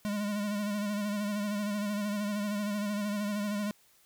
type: tone with vibrato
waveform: square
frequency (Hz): 206.3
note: G#3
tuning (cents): -11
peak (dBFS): -31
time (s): 0.05-3.71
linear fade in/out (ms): 0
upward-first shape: sine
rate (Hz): 13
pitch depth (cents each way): 43
effects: white hiss -64 dBFS RMS until 4.05 s